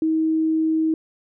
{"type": "tone", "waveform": "sine", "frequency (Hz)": 318.2, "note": "D#4", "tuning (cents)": 39, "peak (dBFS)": -17, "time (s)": [0.02, 0.94], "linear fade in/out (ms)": 2, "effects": []}